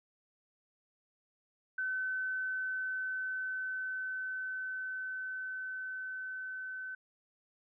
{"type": "tone with level ramp", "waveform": "sine", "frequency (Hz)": 1521, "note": "F#6", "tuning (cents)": 47, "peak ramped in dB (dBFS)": [-32, -39], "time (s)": [1.78, 6.95], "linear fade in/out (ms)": 5, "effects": []}